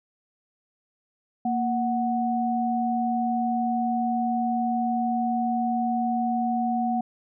sine tone pair together, 233.1 / 740 Hz, A#3 / F#5, 0 / 0 cents, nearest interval octave + minor sixth, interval 2000 cents, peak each -25 dBFS, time 1.45-7.01 s, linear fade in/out 5 ms, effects none

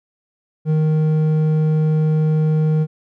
sine tone with hard clipping, 155.56 Hz, D#3, in tune, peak -15 dBFS, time 0.65-2.87 s, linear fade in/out 50 ms, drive 6 dB, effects none

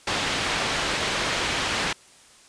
white low-pass noise, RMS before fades -26 dBFS, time 0.07-1.93 s, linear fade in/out 5 ms, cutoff 3400 Hz, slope 12 dB/octave, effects white hiss -52 dBFS RMS until 2.48 s + resampled to 22050 Hz

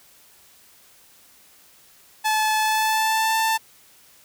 sawtooth tone with pitch glide, 865 to 888.8 Hz, A5 to A5, -30 to +17 cents, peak -15 dBFS, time 2.24-3.58 s, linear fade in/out 20 ms, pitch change +47 cents, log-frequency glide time 2.59-3.36 s, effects white hiss -53 dBFS RMS until 4.24 s

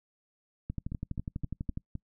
two click trains, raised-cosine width 5 ms, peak -24 / -22 dBFS, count 5 / 14, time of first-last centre 0.92-1.954 / 0.7-1.774 s, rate 3.87 / 12.1 Hz, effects noise-tail reverb RT60 0.1 s tail -25 dB re dry

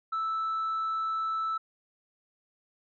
sine tone, 1316 Hz, E6, 3 cents flat, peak -26 dBFS, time 0.12-1.58 s, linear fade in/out 10 ms, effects tanh soft clip ceiling -26 dBFS

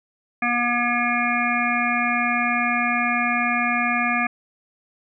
harmonic tone, 240.6 Hz, B3, 45 cents flat, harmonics 1 / 3 / 5 / 7 / 9 / 10, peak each -26 / -26 / -26 / -26 / -26 / -26 dBFS, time 0.42-4.27 s, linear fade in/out 5 ms, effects none

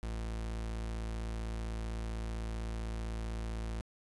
40% pulse tone, 55.7 Hz, A1, 22 cents sharp, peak -35 dBFS, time 0.03-3.81 s, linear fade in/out 0 ms, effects resampled to 24000 Hz

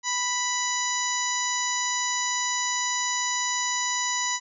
harmonic tone, 987.8 Hz, B5, in tune, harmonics 1 / 2 / 3 / 4 / 5 / 6 / 7, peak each -30 / -31 / -38 / -34 / -38 / -31 / -30 dBFS, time 0.03-4.4 s, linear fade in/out 50 ms, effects none

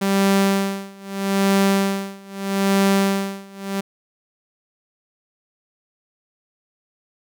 sawtooth tone with tremolo, 196.1 Hz, G3, 1 cent sharp, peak -10 dBFS, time 0.01-3.81 s, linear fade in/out 10 ms, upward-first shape sine, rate 0.79 Hz, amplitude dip 95%, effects none

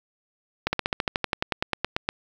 slowing click train, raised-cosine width 0.3 ms, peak -7 dBFS, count 17, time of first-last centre 0.67-2.089 s, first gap 60 ms, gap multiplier 1.05, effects 7-bit

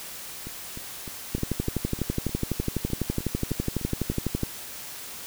two click trains, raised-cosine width 3 ms, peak -12 / -24 dBFS, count 38 / 13, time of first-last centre 1.35-4.433 / 0.47-4.117 s, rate 12 / 3.29 Hz, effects white hiss -39 dBFS RMS until 5.26 s

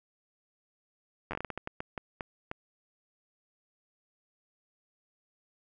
slowing click train, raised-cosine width 0.5 ms, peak -20 dBFS, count 14, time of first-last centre 1.31-2.514 s, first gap 10 ms, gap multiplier 1.33, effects none

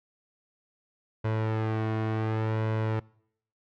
sawtooth tone with flanger, 110 Hz, A2, in tune, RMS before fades -28 dBFS, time 1.24-3 s, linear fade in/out 10 ms, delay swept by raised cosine 2 to 2.77 ms, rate 0.68 Hz, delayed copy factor +0.55, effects noise-tail reverb RT60 0.7 s tail -25 dB re dry + low-pass 2000 Hz 12 dB/octave

